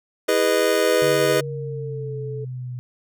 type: chord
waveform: square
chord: E major seventh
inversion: none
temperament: just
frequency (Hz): 329.6 / 412 / 494.4 / 618.1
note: E4 / G#4 / B4 / D#5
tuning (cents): 0 / -14 / +2 / -12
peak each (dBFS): -27 / -22 / -22 / -23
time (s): 0.28-1.41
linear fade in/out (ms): 10
type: tone with pitch glide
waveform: sine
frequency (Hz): 496.4 to 434.6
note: B4 to A4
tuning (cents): +9 to -21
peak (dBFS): -30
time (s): 0.73-2.45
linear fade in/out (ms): 10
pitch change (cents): -230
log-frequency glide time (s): 1-2.16
type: linear sweep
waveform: sine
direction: down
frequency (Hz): 146.5 to 123.4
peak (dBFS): -28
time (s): 1.02-2.79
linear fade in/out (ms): 0
effects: none